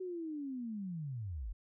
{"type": "linear sweep", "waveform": "sine", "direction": "down", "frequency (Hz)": [377.4, 41.2], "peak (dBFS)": -38, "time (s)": [0, 1.53], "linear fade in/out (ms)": 10, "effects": []}